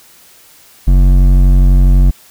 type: tone with hard clipping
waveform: triangle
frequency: 46.09 Hz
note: F#1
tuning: 6 cents flat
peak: -6 dBFS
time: 0.87-2.11 s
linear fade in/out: 10 ms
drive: 14 dB
effects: white hiss -43 dBFS RMS until 2.3 s